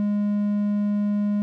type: tone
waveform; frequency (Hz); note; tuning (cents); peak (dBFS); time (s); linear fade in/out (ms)
triangle; 206.1; G#3; -13; -18; 0-1.42; 0
effects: none